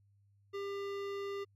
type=tone with hard clipping; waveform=sine; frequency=398.9 Hz; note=G4; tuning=30 cents sharp; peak=-39 dBFS; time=0.53-1.45 s; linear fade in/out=20 ms; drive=17 dB; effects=added 100 Hz sine -65 dBFS peak until 1.55 s + MP3 96 kbps